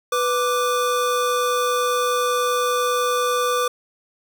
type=tone pair together; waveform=square; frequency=493.9 / 1175.8 Hz; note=B4 / D6; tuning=0 / +2 cents; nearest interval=octave + minor third; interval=1502 cents; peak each=-22 dBFS; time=0.12-3.68 s; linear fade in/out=5 ms; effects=none